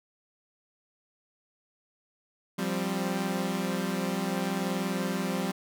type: chord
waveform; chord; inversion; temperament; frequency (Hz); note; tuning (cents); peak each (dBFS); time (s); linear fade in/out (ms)
sawtooth; F suspended second; none; equal with one note detuned; 175.42 / 196 / 261.6; F3 / G3 / C4; +8 / 0 / 0; -29 / -27 / -31; 2.58-5.52; 10
effects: none